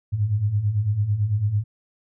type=beating tone pair; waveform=sine; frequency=98 / 107 Hz; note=G2 / A2; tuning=0 / -48 cents; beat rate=9 Hz; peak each=-26 / -20 dBFS; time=0.12-1.64 s; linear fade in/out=20 ms; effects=none